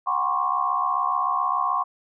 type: tone cluster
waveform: sine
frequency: 731 / 796 / 1001 / 1077 / 1144 Hz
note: F#5 / G5 / B5 / C6 / D6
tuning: -21 / +26 / +23 / +50 / -46 cents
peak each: -30 / -32 / -29 / -23 / -28 dBFS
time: 0.06-1.84 s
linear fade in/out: 20 ms
effects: none